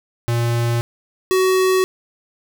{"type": "tone pair in turn", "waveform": "square", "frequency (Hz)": [118, 374.6], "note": ["A#2", "F#4"], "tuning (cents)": [22, 21], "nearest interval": "octave + minor sixth", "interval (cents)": 1999, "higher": "second", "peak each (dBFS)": [-17, -14], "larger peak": "second", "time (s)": [[0.28, 0.81], [1.31, 1.84]], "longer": "neither", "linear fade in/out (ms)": 0, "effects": []}